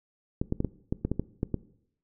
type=clicks; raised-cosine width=3 ms; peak=-14 dBFS; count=10; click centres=0.415 / 0.524 / 0.604 / 0.647 / 0.925 / 1.05 / 1.116 / 1.196 / 1.431 / 1.543 s; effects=noise-tail reverb RT60 0.7 s tail -19 dB re dry